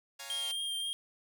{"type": "chord", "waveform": "5% pulse", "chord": "Bb minor seventh", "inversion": "first", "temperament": "equal", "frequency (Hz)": [554.4, 698.5, 830.6, 932.3], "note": ["Db5", "F5", "Ab5", "Bb5"], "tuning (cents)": [0, 0, 0, 0], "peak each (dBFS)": -37, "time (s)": [0.19, 0.52], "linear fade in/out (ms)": 10}
{"type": "tone with vibrato", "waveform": "square", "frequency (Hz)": 3200, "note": "G7", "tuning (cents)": 35, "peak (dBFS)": -34, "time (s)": [0.3, 0.93], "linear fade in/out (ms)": 0, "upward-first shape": "triangle", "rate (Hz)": 3.8, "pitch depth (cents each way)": 20}
{"effects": []}